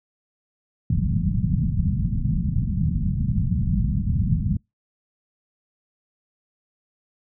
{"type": "low-pass noise", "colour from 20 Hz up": "white", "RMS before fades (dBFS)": -22, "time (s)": [0.9, 4.57], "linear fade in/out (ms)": 5, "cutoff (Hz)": 200, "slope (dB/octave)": 48, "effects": ["noise-tail reverb RT60 0.2 s tail -26 dB re dry"]}